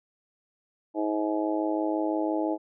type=harmonic tone; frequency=105.9 Hz; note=G#2; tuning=34 cents sharp; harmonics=3 / 4 / 5 / 6 / 7 / 8; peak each=-27 / -36 / -34 / -32 / -41 / -34 dBFS; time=0.94-2.58 s; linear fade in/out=50 ms; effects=none